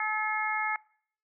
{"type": "harmonic tone", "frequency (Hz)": 430, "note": "A4", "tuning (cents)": -40, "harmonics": [2, 3, 4, 5], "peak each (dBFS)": [-33, -34, -34, -32], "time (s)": [0, 0.76], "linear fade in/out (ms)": 2, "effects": ["noise-tail reverb RT60 0.6 s tail -23 dB re dry"]}